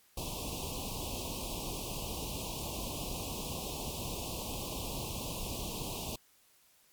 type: band-stop noise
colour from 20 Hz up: pink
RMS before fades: -39 dBFS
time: 0.17-6.16 s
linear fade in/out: 5 ms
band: 1100 to 2500 Hz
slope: 96 dB/octave
effects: white hiss -66 dBFS RMS until 6.92 s + Opus 48 kbps